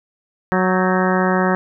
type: harmonic tone with a mistuned harmonic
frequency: 185 Hz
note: F#3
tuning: in tune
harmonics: 1 / 2 / 3 / 4 / 5 / 6 / 7 / 8 / 9 / 10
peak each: -18 / -21 / -23 / -24 / -25 / -26 / -26 / -27 / -28 / -28 dBFS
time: 0.52-1.55 s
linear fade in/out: 0 ms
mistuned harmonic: 8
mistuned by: +79 cents
effects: none